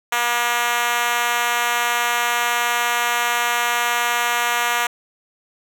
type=tone with high-pass filter; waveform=5% pulse; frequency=239.3 Hz; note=A#3; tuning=46 cents sharp; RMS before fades=-20 dBFS; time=0.12-4.87 s; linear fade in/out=5 ms; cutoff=800 Hz; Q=1.2; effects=none